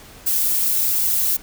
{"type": "noise with flanger", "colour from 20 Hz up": "violet", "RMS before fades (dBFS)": -19, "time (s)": [0.26, 1.37], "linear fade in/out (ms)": 10, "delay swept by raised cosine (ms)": [1.4, 5], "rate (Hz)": 1.3, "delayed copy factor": 0.9, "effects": ["pink hiss -43 dBFS RMS until 1.42 s"]}